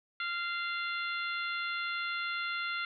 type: harmonic tone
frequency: 693 Hz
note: F5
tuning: 14 cents flat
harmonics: 2 / 3 / 4 / 5 / 6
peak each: -35 / -38 / -42 / -43 / -46 dBFS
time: 0.2-2.85 s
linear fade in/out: 2 ms
effects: none